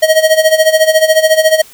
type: tone with tremolo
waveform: square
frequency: 632 Hz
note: D#5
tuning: 27 cents sharp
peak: -4 dBFS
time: 0.02-1.62 s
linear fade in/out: 10 ms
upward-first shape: sine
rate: 14 Hz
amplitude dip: 80%
effects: white hiss -39 dBFS RMS until 1.73 s